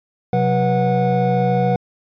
triangle tone cluster, 128.9 / 182.8 / 487.4 / 733 Hz, C3 / F#3 / B4 / F#5, -26 / -21 / -23 / -16 cents, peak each -18 dBFS, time 0.33-1.76 s, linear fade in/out 2 ms, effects resampled to 11025 Hz

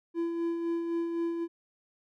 triangle tone with tremolo, 336.7 Hz, E4, 37 cents sharp, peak -25 dBFS, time 0.14-1.48 s, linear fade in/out 50 ms, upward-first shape sine, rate 3.9 Hz, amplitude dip 40%, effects none

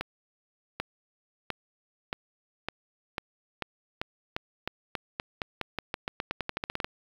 accelerating click train, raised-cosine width 0.3 ms, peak -14 dBFS, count 27, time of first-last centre 0.01-6.845 s, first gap 790 ms, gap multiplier 0.89, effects low-pass 5000 Hz 12 dB/octave + 7-bit

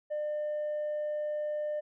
triangle tone with tanh clipping, 600 Hz, D5, 37 cents sharp, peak -31 dBFS, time 0.1-1.81 s, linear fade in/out 20 ms, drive 6 dB, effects none

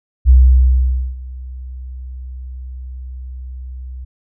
sine tone with ADSR envelope, 63.6 Hz, C2, 48 cents flat, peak -3 dBFS, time 0.25-4.05 s, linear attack 44 ms, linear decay 860 ms, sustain -23 dB, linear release 12 ms, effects none

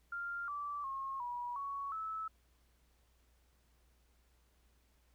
sine tone with pitch steps, 1395 / 1161 / 1081 / 968 / 1116 / 1305 Hz, F6 / D6 / C#6 / B5 / C#6 / E6, -2 / -20 / -44 / -35 / +11 / -18 cents, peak -38 dBFS, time 0.12-2.28 s, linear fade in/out 5 ms, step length 360 ms, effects added 60 Hz sine -69 dBFS peak until 5.14 s + pink hiss -75 dBFS RMS until 5.14 s

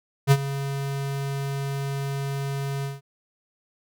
square tone with ADSR envelope, 138.59 Hz, C#3, in tune, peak -12 dBFS, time 0.27-3.01 s, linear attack 43 ms, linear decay 52 ms, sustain -15 dB, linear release 170 ms, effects none

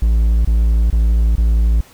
triangle tone bursts, 56 Hz, A1, 31 cents sharp, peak -8 dBFS, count 4, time 0.02-1.809 s, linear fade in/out 5 ms, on 430 ms, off 23 ms, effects pink hiss -45 dBFS RMS until 1.93 s

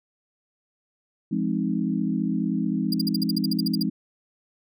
sine chord, F minor seventh, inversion none, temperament equal with one note detuned, 172.31 / 207.7 / 261.6 / 311.1 Hz, F3 / Ab3 / C4 / Eb4, -23 / 0 / 0 / 0 cents, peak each -28 / -26 / -28 / -30 dBFS, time 1.31-3.9 s, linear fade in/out 10 ms
45% pulse tone bursts, 4814 Hz, D8, 42 cents sharp, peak -23 dBFS, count 13, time 2.92-3.828 s, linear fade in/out 5 ms, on 20 ms, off 54 ms
effects none

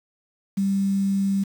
sine tone with quantisation, 196.2 Hz, G3, 2 cents sharp, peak -19 dBFS, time 0.57-1.44 s, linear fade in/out 10 ms, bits 7, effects none

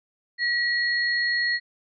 sine tone pair together, 1918 / 4306 Hz, A#6 / C8, +49 / +49 cents, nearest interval octave + major second, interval 1400 cents, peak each -22 / -28 dBFS, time 0.38-1.6 s, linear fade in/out 50 ms, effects none

